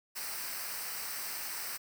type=noise with comb filter; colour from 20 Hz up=white; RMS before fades=-39 dBFS; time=0.15-1.78 s; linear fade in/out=20 ms; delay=0.29 ms; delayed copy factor=-0.65; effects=none